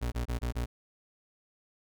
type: tone bursts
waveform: 35% pulse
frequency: 60 Hz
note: B1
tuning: 49 cents flat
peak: -28 dBFS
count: 5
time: 0.01-0.66 s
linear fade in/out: 20 ms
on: 110 ms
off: 25 ms
effects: none